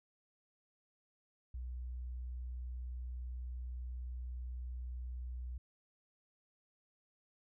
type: tone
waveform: sine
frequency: 61.74 Hz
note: B1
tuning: in tune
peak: -40 dBFS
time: 1.54-5.58 s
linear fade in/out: 5 ms
effects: none